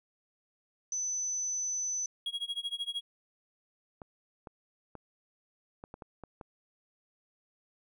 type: tone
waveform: sine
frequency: 6030 Hz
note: F#8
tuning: 32 cents sharp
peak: -31 dBFS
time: 0.92-2.06 s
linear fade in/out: 2 ms
type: tone with tremolo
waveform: triangle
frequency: 3300 Hz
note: G#7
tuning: 12 cents flat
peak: -29 dBFS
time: 2.26-3.01 s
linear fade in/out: 2 ms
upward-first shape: sine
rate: 13 Hz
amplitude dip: 95%
type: clicks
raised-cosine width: 1 ms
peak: -30 dBFS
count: 8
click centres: 4.018 / 4.472 / 4.953 / 5.839 / 5.941 / 6.022 / 6.237 / 6.412 s
effects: none